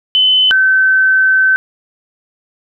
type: tone pair in turn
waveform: sine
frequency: 3032 / 1534.9 Hz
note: F#7 / G6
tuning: +42 / -37 cents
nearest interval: octave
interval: 1179 cents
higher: first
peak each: -7 dBFS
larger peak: neither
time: 0.15-0.51 / 0.51-1.56 s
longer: second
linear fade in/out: 0 ms
effects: none